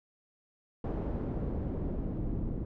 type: noise with low-pass filter sweep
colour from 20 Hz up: pink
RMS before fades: -34 dBFS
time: 0.84-2.65 s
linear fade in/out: 2 ms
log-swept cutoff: 550 to 270 Hz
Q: 0.83
effects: none